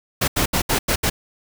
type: noise bursts at uneven times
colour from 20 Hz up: pink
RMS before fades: -19 dBFS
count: 6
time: 0.21-0.28 / 0.36-0.46 / 0.53-0.62 / 0.69-0.79 / 0.88-0.96 / 1.03-1.1 s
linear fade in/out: 10 ms
effects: none